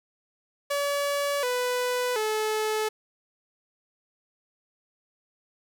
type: tone with pitch steps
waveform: sawtooth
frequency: 570 / 496.2 / 432 Hz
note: C#5 / B4 / A4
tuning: +48 / +8 / -32 cents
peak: -21 dBFS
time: 0.7-2.89 s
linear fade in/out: 10 ms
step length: 730 ms
effects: none